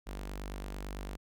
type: tone with notch filter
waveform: sawtooth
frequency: 48.95 Hz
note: G1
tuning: 2 cents flat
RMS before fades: -41 dBFS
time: 0.06-1.17 s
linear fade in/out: 20 ms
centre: 100 Hz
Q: 0.97
effects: none